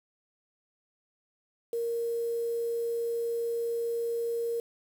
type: tone with quantisation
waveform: sine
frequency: 466.2 Hz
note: A#4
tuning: in tune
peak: -28 dBFS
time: 1.73-4.6 s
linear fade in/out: 2 ms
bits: 8
effects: none